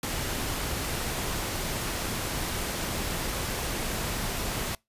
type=noise; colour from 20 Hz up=pink; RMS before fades=-31 dBFS; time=0.03-4.75 s; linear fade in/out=2 ms; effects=noise-tail reverb RT60 0.2 s tail -25 dB re dry + resampled to 32000 Hz